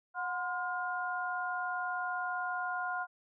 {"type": "tone cluster", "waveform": "sine", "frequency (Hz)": [728, 1036, 1421], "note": ["F#5", "C6", "F6"], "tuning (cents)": [-28, -17, 30], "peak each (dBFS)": [-37, -39, -36], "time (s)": [0.14, 3.07], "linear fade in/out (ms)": 50, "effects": []}